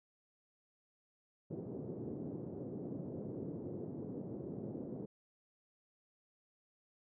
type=band-pass noise; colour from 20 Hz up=white; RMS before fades=-44 dBFS; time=1.5-5.06 s; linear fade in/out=10 ms; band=110 to 410 Hz; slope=24 dB/octave; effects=none